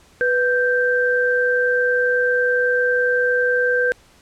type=tone pair together; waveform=sine; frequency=493.9 / 1568 Hz; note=B4 / G6; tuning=0 / 0 cents; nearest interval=octave + minor sixth; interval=2000 cents; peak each=-18 dBFS; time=0.21-3.92 s; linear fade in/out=0 ms; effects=pink hiss -52 dBFS RMS until 4.21 s + low-pass 10000 Hz 12 dB/octave